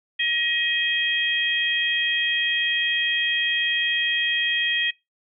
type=tone cluster; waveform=sine; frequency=1897 / 2518 / 3233 Hz; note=A#6 / D#7 / G#7; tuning=+30 / +20 / -47 cents; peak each=-25 / -26 / -23 dBFS; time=0.19-4.91 s; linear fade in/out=10 ms; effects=noise-tail reverb RT60 0.2 s tail -22 dB re dry